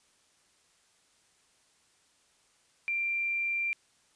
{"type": "tone", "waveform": "sine", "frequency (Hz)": 2368, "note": "D7", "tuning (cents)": 14, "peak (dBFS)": -28, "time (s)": [2.88, 3.73], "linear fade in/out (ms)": 0, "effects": ["white hiss -67 dBFS RMS until 4.15 s", "resampled to 22050 Hz"]}